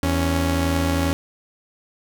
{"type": "tone pair together", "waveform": "sawtooth", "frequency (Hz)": [82.41, 277.2], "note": ["E2", "C#4"], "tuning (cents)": [0, 0], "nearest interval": "octave + major sixth", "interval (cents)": 2100, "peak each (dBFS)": [-17, -18], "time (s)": [0.03, 1.13], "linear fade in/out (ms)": 0, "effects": []}